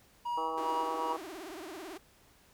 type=tone with tremolo; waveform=triangle; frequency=957 Hz; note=A#5; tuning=45 cents sharp; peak=-29 dBFS; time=0.25-1.13 s; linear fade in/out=10 ms; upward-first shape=sine; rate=2.5 Hz; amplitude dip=65%
type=harmonic tone; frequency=161 Hz; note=E3; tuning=41 cents flat; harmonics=2 / 3 / 4 / 5 / 6 / 7 / 8; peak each=-45 / -39 / -46 / -39 / -44 / -38 / -48 dBFS; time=0.37-1.17 s; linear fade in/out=10 ms
type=tone with vibrato; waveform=sawtooth; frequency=347.4 Hz; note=F4; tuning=9 cents flat; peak=-38 dBFS; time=0.57-1.98 s; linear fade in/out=10 ms; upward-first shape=triangle; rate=18 Hz; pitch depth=300 cents each way
effects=pink hiss -63 dBFS RMS until 2.53 s